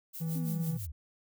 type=noise with tremolo; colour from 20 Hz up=violet; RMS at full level=-42 dBFS; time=0.13-0.87 s; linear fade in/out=20 ms; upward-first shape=sine; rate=6 Hz; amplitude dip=75%
type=tone; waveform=triangle; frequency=163 Hz; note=E3; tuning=19 cents flat; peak=-29 dBFS; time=0.2-0.78 s; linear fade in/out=20 ms
type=linear sweep; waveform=sine; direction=down; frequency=273.8 to 65.41 Hz; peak=-37 dBFS; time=0.35-0.92 s; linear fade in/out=10 ms
effects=none